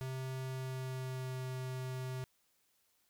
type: tone with pitch glide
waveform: square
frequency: 130.81 to 129.16 Hz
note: C3 to C3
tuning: 0 to -22 cents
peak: -39 dBFS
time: 0.01-2.24 s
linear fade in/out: 0 ms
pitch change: -22 cents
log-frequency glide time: 0.42-1.42 s
effects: white hiss -75 dBFS RMS until 3.09 s